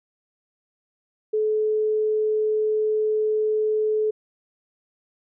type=tone; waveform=sine; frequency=430.3 Hz; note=A4; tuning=39 cents flat; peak=-19 dBFS; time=1.33-4.11 s; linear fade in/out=10 ms; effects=none